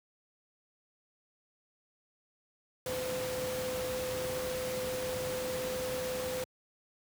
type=tone in noise; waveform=sine; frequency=509 Hz; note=C5; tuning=48 cents flat; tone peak=-34 dBFS; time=2.86-6.44 s; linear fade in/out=2 ms; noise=pink; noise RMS=-39 dBFS; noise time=2.86-6.44 s; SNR=+2 dB; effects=high-pass 80 Hz 12 dB/octave